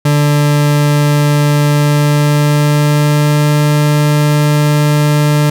40% pulse tone with pitch glide, 146.83 to 148.54 Hz, D3 to D3, 0 to +20 cents, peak -7 dBFS, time 0.05-5.5 s, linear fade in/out 5 ms, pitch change +20 cents, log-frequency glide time 1.71-3.49 s, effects none

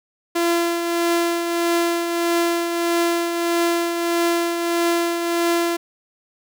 sawtooth tone with tremolo, 340.9 Hz, F4, 42 cents flat, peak -12 dBFS, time 0.35-5.77 s, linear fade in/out 10 ms, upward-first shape triangle, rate 1.6 Hz, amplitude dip 50%, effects none

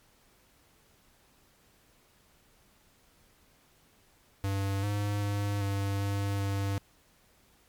square tone with pitch steps, 98.3 / 102.5 / 101.7 / 99.3 / 99.9 / 99 Hz, G2 / G#2 / G#2 / G2 / G2 / G2, +5 / -22 / -36 / +23 / +33 / +18 cents, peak -29 dBFS, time 4.44-6.78 s, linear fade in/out 0 ms, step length 390 ms, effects pink hiss -64 dBFS RMS until 7.68 s + MP3 96 kbps

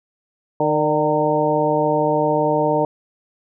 harmonic tone with a mistuned harmonic, 152.9 Hz, D#3, 30 cents flat, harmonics 1 / 2 / 3 / 4 / 5 / 6, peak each -26 / -23 / -21 / -20 / -25 / -22 dBFS, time 0.6-2.85 s, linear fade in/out 2 ms, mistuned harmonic 4, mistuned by -39 cents, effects none

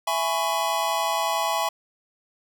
square chord, C# minor seventh, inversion first, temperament just, 665.2 / 831.5 / 997.9 / 1108.7 Hz, E5 / G#5 / B5 / C#6, +16 / +2 / +18 / 0 cents, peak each -29 / -28 / -29 / -30 dBFS, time 0.07-1.69 s, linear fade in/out 5 ms, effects none

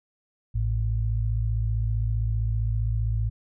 sine tone pair together, 54.67 / 110 Hz, A1 / A2, -10 / 0 cents, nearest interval octave, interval 1210 cents, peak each -25 dBFS, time 0.54-3.3 s, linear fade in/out 20 ms, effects none

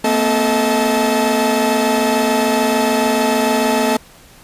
45% pulse tone cluster, 229.2 / 256 / 436.2 / 632 / 868 Hz, A#3 / C4 / A4 / D#5 / A5, -29 / -38 / -15 / +27 / -24 cents, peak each -20 dBFS, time 0.04-3.97 s, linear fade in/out 5 ms, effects pink hiss -44 dBFS RMS until 4.43 s + resampled to 32000 Hz

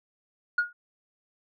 sine tone with exponential decay, 1438 Hz, F#6, 50 cents flat, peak -16 dBFS, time 0.58-0.73 s, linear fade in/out 5 ms, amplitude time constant 32 ms, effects tanh soft clip ceiling -18 dBFS

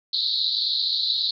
pink band-pass noise, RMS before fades -24 dBFS, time 0.13-1.31 s, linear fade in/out 5 ms, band 3800 to 4400 Hz, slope 96 dB/octave, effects none

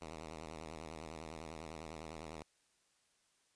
5% pulse tone with vibrato, 79.6 Hz, D#2, 40 cents sharp, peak -35 dBFS, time 0.01-2.43 s, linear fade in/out 5 ms, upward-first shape square, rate 10 Hz, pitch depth 86 cents each way, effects white hiss -75 dBFS RMS until 3.55 s + resampled to 22050 Hz

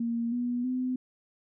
sine tone with pitch steps, 233.1 / 243.4 / 254.2 Hz, A#3 / B3 / C4, 0 / -25 / -50 cents, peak -27 dBFS, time 0-0.96 s, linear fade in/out 5 ms, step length 320 ms, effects none

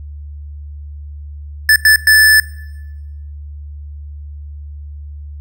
square tone bursts at uneven times, 1746 Hz, A6, 14 cents flat, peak -6 dBFS, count 3, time 1.69-1.76 / 1.85-1.96 / 2.07-2.4 s, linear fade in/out 2 ms, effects noise-tail reverb RT60 1.0 s tail -20 dB re dry + added 73 Hz sine -27 dBFS peak until 5.4 s

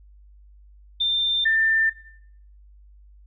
sine tone pair in turn, 3588 / 1789 Hz, A7 / A6, +33 / +28 cents, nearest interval octave, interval 1205 cents, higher first, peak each -19 / -16 dBFS, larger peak second, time 1-1.45 / 1.45-1.9 s, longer neither, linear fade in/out 10 ms, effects noise-tail reverb RT60 0.7 s tail -18 dB re dry + added 50 Hz sine -47 dBFS peak until 3.26 s

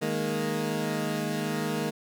20% pulse chord, D# suspended fourth, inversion none, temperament equal, 155.56 / 207.7 / 233.1 Hz, D#3 / G#3 / A#3, 0 / 0 / 0 cents, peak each -27 dBFS, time 0.01-1.91 s, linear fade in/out 20 ms, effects none

